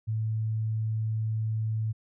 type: tone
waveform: sine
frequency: 110 Hz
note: A2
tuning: in tune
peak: -26 dBFS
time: 0.07-1.93 s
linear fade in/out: 20 ms
effects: none